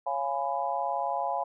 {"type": "chord", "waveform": "sine", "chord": "C# dominant seventh", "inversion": "none", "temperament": "just", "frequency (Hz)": [554.4, 693, 831.5, 997.9], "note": ["C#5", "E#5", "G#5", "B5"], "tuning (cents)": [0, -14, 2, 18], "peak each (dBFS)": [-35, -32, -31, -34], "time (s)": [0.06, 1.44], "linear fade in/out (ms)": 10, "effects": []}